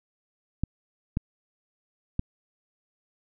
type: clicks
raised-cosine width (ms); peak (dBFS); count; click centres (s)
5; -13; 3; 0.636 / 1.171 / 2.194
effects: none